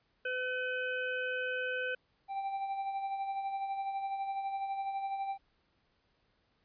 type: harmonic tone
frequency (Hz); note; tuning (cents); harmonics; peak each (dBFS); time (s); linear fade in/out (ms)
506; B4; +42; 1 / 3 / 5 / 6; -37 / -35 / -42 / -48; 0.25-1.95; 5
type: tone with tremolo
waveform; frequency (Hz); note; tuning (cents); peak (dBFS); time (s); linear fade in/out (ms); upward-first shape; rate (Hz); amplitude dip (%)
triangle; 784; G5; 0; -30; 2.28-5.38; 50; sine; 12; 45
effects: pink hiss -74 dBFS RMS until 6.64 s + resampled to 11025 Hz